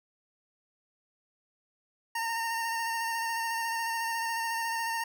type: tone with vibrato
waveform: 25% pulse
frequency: 916 Hz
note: A#5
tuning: 31 cents flat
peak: -26 dBFS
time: 2.15-5.04 s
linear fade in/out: 5 ms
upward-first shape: square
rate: 14 Hz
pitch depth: 16 cents each way
effects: none